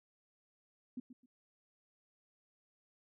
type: tone with echo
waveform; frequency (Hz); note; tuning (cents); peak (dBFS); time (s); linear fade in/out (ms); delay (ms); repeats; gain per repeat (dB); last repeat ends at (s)
sine; 250.4; B3; +24; -39; 0.97-1; 5; 130; 2; -12; 1.26
effects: none